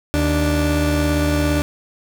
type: tone pair together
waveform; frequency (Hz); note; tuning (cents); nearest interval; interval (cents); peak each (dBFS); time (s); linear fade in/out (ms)
30% pulse; 77.78 / 293.7; D#2 / D4; 0 / 0; octave + major seventh; 2300; -16; 0.14-1.62; 0
effects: none

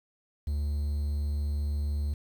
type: tone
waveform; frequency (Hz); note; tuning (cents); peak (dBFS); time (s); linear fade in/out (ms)
triangle; 73; D2; -10; -25; 0.47-2.14; 5
effects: 9-bit

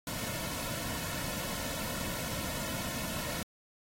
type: noise with comb filter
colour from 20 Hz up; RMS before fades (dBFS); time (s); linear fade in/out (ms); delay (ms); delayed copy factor
pink; -37; 0.07-3.43; 2; 2.5; -0.65
effects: AAC 48 kbps

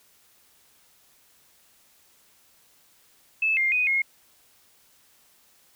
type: tone with pitch steps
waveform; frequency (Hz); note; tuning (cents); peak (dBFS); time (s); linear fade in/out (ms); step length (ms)
sine; 2616 / 2113 / 2492 / 2154; E7 / C7 / D#7 / C7; -14 / +16 / +2 / +50; -20; 3.42-4.02; 5; 150
effects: white hiss -60 dBFS RMS until 5.75 s

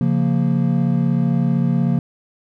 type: chord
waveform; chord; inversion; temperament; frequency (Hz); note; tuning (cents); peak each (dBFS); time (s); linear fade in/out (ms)
triangle; Bb minor; first; equal with one note detuned; 138.59 / 174.61 / 231.6; Db3 / F3 / Bb3; 0 / 0 / -11; -17 / -17 / -18; 0.01-1.99; 2
effects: none

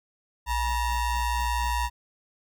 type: ring-modulated tone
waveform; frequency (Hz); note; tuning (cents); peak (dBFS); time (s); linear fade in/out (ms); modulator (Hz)
square; 452.1; A4; +47; -22; 0.46-1.9; 50; 512
effects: none

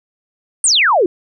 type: exponential sweep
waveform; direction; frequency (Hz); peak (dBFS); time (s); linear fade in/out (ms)
sine; down; 9500 to 326.1; -9; 0.64-1.06; 2
effects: none

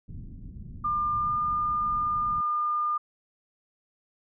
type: low-pass noise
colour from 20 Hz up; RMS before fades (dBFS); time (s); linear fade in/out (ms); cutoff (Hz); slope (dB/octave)
pink; -41; 0.08-2.41; 5; 220; 24
type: tone with pitch glide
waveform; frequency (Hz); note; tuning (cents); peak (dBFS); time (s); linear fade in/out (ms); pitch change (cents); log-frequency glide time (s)
sine; 1200 to 1208.3; D6 to D6; +37 to +49; -24; 0.84-2.98; 10; +12; 1.19-1.35
effects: none

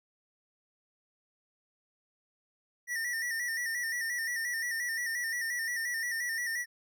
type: tone with vibrato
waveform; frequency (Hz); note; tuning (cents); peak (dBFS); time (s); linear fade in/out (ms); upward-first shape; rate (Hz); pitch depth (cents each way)
square; 1877; A#6; +11; -32; 2.87-6.66; 50; square; 5.7; 59
effects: none

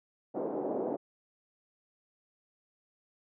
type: band-pass noise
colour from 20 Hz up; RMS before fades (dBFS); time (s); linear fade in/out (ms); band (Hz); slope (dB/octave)
pink; -34; 0.34-0.97; 20; 270 to 660; 24
effects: none

